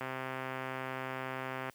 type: click train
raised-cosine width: 0.5 ms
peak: -23 dBFS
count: 222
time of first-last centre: 0.01-1.697 s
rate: 131 Hz
effects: white hiss -64 dBFS RMS until 1.74 s + high-pass 80 Hz 12 dB/octave